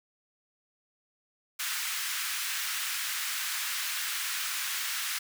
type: high-pass noise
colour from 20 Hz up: pink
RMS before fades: -33 dBFS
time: 1.59-5.19 s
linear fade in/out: 10 ms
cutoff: 1400 Hz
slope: 24 dB/octave
effects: none